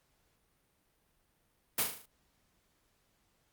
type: noise with echo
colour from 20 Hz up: white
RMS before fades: -29 dBFS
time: 1.78-1.83 s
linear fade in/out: 5 ms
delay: 38 ms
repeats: 6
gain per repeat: -5 dB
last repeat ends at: 2.058 s
effects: pink hiss -74 dBFS RMS until 3.52 s + Opus 48 kbps